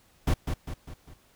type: noise with echo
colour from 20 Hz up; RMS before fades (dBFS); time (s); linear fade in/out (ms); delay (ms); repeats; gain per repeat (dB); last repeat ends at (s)
brown; -23; 0.27-0.34; 5; 200; 4; -6; 1.14
effects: pink hiss -62 dBFS RMS until 1.35 s